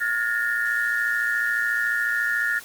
sine tone cluster, 1426 / 1706 / 1820 Hz, F6 / G#6 / A#6, +36 / +46 / -42 cents, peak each -25 / -26 / -25 dBFS, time 0-2.6 s, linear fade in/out 20 ms, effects white hiss -43 dBFS RMS until 2.64 s + Opus 32 kbps

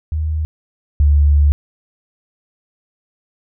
sine tone pair in turn, 77.8 / 72.74 Hz, D#2 / D2, 0 / -16 cents, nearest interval minor second, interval 116 cents, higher first, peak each -16 / -8 dBFS, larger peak second, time 0.12-0.45 / 1-1.52 s, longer second, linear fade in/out 0 ms, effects none

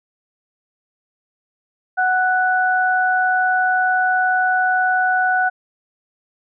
sine tone pair together, 741.5 / 1483 Hz, F#5 / F#6, +4 / +4 cents, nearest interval octave, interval 1200 cents, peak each -17 dBFS, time 1.97-5.5 s, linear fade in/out 20 ms, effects none

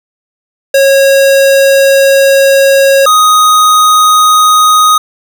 square tone pair in turn, 547 / 1248.7 Hz, C#5 / D#6, -23 / +6 cents, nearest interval octave + major second, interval 1429 cents, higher second, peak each -4 dBFS, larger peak neither, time 0.74-3.06 / 3.06-4.98 s, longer first, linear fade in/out 5 ms, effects none

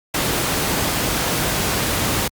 pink noise, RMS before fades -20 dBFS, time 0.14-2.28 s, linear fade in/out 5 ms, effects high-pass 60 Hz 12 dB/octave + Opus 48 kbps

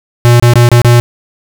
square tone with dropouts, 120 Hz, B2, 49 cents flat, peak -3 dBFS, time 0.25-1 s, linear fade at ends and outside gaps 0 ms, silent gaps 0.398-0.425 / 0.536-0.556 / 0.689-0.716 / 0.817-0.847 s, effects none

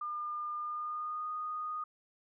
sine tone with pitch glide, 1206 to 1235.6 Hz, D6 to D#6, +46 to -12 cents, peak -35 dBFS, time 0.01-1.84 s, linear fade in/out 5 ms, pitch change +42 cents, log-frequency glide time 0.58-1.3 s, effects none

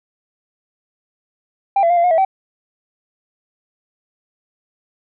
sine tone with pitch steps, 791 / 676 / 702 / 686 / 717 / 650 / 768 Hz, G5 / E5 / F5 / F5 / F5 / E5 / G5, +15 / +43 / +9 / -31 / +45 / -24 / -36 cents, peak -9 dBFS, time 1.76-2.25 s, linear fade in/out 5 ms, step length 70 ms, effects tanh soft clip ceiling -9 dBFS

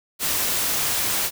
white noise, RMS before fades -23 dBFS, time 0.19-1.31 s, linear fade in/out 50 ms, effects none

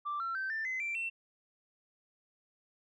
sine tone with pitch steps, 1174.7 / 1349.4 / 1550 / 1780.5 / 2045 / 2349 / 2699 Hz, D6 / E6 / G6 / A6 / C7 / D7 / E7, 0 / +40 / -20 / +20 / -40 / 0 / +40 cents, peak -32 dBFS, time 0.05-1.1 s, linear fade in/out 20 ms, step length 150 ms, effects tanh soft clip ceiling -30 dBFS

